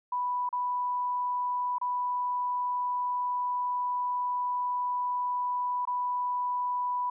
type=tone with dropouts; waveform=sine; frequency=987.8 Hz; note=B5; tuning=in tune; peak=-27 dBFS; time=0.12-7.1 s; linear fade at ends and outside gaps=5 ms; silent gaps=0.491-0.527 / 1.784-1.813 / 5.853-5.873 s; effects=none

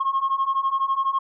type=beating tone pair; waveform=sine; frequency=1073 / 1085 Hz; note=C6 / C#6; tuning=+43 / -37 cents; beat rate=12 Hz; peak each=-23 / -21 dBFS; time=0-1.19 s; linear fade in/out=10 ms; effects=tanh soft clip ceiling -15 dBFS

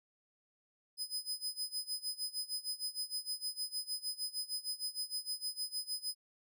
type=tone with tremolo; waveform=sawtooth; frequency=5020 Hz; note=D#8; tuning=15 cents sharp; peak=-32 dBFS; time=0.97-6.15 s; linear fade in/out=50 ms; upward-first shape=sine; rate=6.5 Hz; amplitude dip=90%; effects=none

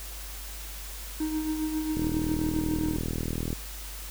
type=tone with tremolo; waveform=triangle; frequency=311.1 Hz; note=D#4; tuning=in tune; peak=-23 dBFS; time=1.2-2.97 s; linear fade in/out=5 ms; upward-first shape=triangle; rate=7.4 Hz; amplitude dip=55%
type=click train; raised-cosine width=3 ms; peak=-18 dBFS; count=64; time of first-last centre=1.97-3.529 s; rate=40.4 Hz
effects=added 50 Hz sine -39 dBFS peak until 4.1 s + white hiss -42 dBFS RMS until 4.1 s

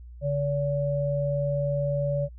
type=tone pair together; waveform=sine; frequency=143.4 / 572.1 Hz; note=D3 / D5; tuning=-41 / -45 cents; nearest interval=2 octaves; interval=2396 cents; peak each=-26 / -26 dBFS; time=0.21-2.29 s; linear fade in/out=50 ms; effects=noise-tail reverb RT60 0.1 s tail -26 dB re dry + added 60 Hz sine -41 dBFS peak until 2.38 s

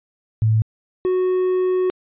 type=tone pair in turn; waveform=sine / triangle; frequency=110 / 368.5 Hz; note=A2 / F#4; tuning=0 / -7 cents; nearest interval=octave + major sixth; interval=2093 cents; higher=second; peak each=-13 / -14 dBFS; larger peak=first; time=0.42-0.62 / 1.05-1.9 s; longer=second; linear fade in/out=0 ms; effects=resampled to 8000 Hz

